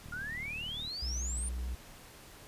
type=click train; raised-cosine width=5 ms; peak=-36 dBFS; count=32; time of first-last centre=0.06-0.876 s; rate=38 Hz
type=exponential sweep; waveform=sine; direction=up; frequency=1396.9 to 9397 Hz; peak=-37 dBFS; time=0.12-1.49 s; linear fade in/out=5 ms
type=tone; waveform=triangle; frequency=61.74 Hz; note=B1; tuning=in tune; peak=-32 dBFS; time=1.02-1.75 s; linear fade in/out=5 ms
effects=pink hiss -53 dBFS RMS until 2.47 s + resampled to 32000 Hz